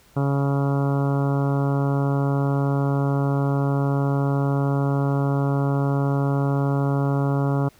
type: harmonic tone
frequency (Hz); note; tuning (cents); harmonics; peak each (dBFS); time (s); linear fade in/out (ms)
139.5; C#3; +11; 1 / 2 / 3 / 4 / 5 / 6 / 7 / 8 / 9 / 10; -20 / -26 / -30 / -32 / -34 / -36 / -37 / -38 / -39 / -40; 0.16-7.69; 10
effects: pink hiss -55 dBFS RMS until 7.79 s